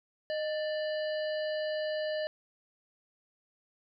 harmonic tone with a mistuned harmonic, 589 Hz, D5, 5 cents sharp, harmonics 1 / 3 / 5 / 7 / 8, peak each -31 / -41 / -45 / -48 / -49 dBFS, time 0.3-2.27 s, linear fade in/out 0 ms, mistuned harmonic 1, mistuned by +79 cents, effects none

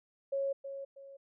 sine tone with echo, 550 Hz, C#5, 14 cents flat, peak -30 dBFS, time 0.32-0.53 s, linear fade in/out 10 ms, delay 320 ms, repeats 2, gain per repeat -9 dB, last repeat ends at 1.17 s, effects none

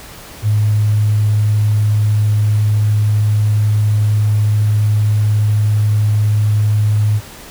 sine tone with sample-and-hold, 105.7 Hz, G#2, 31 cents sharp, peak -10 dBFS, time 0.42-7.21 s, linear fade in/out 50 ms, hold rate 11025 Hz, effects pink hiss -35 dBFS RMS until 7.5 s

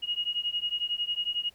sine beating tone pair, 2875 / 2886 Hz, F7 / F#7, +50 / -44 cents, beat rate 11 Hz, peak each -31 dBFS, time 0.02-1.5 s, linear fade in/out 20 ms, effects pink hiss -62 dBFS RMS until 1.54 s

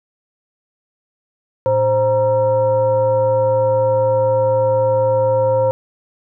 sine tone with frequency modulation, 526 Hz, C5, 9 cents sharp, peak -12 dBFS, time 1.66-5.71 s, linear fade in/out 0 ms, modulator 413 Hz, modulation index 0.64, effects none

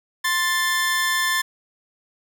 sawtooth tone pair together, 1051 / 1760 Hz, C6 / A6, +7 / 0 cents, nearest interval major sixth, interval 893 cents, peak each -21 / -17 dBFS, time 0.24-1.42 s, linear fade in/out 10 ms, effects 9-bit

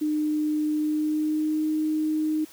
sine tone with pitch glide, 303.8 to 309.5 Hz, D#4 to D#4, -41 to -9 cents, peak -22 dBFS, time 0.01-2.45 s, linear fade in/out 10 ms, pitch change +32 cents, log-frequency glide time 0.76-1.67 s, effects white hiss -50 dBFS RMS until 2.52 s

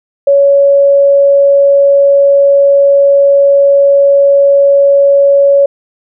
sine tone, 560 Hz, C#5, 18 cents sharp, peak -3 dBFS, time 0.27-5.66 s, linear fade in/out 5 ms, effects none

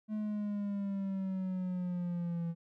triangle exponential sweep, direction down, 215.2 to 167 Hz, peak -31 dBFS, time 0.08-2.55 s, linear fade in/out 50 ms, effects none

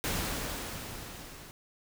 pink noise with level ramp, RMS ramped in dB -31 to -49 dBFS, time 0.04-1.51 s, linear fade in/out 0 ms, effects none

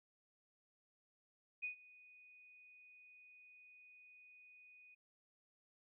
sine tone with ADSR envelope, 2482 Hz, D#7, 5 cents flat, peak -38 dBFS, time 1.62-4.95 s, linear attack 21 ms, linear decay 110 ms, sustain -22 dB, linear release 12 ms, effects none

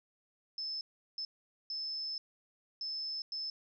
sine tone bursts at uneven times, 5250 Hz, E8, 8 cents flat, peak -36 dBFS, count 5, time 0.58-0.81 / 1.18-1.25 / 1.7-2.18 / 2.81-3.22 / 3.32-3.5 s, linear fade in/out 2 ms, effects none

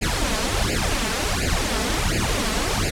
pink noise with flanger, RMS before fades -22 dBFS, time 0.01-2.91 s, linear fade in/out 20 ms, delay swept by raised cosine 0.42 to 4.62 ms, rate 1.4 Hz, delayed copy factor +1, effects low-pass 9000 Hz 12 dB/octave

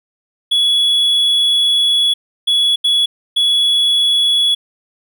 triangle tone bursts at uneven times, 3382 Hz, G#7, 31 cents sharp, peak -9 dBFS, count 4, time 0.51-2.14 / 2.47-2.76 / 2.84-3.06 / 3.36-4.55 s, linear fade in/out 10 ms, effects none

